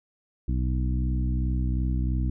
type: harmonic tone with a mistuned harmonic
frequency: 62.8 Hz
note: B1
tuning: 30 cents sharp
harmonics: 1 / 2 / 3 / 4 / 5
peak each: -24 / -30 / -34 / -36 / -38 dBFS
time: 0.48-2.3 s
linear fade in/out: 5 ms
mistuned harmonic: 1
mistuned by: -19 cents
effects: none